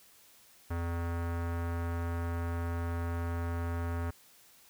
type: tone with low-pass filter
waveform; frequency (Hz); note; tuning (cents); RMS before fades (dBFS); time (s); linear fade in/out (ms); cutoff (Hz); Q
square; 84.9; F2; -48; -34; 0.7-4.11; 10; 1500; 1.7
effects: white hiss -60 dBFS RMS until 4.69 s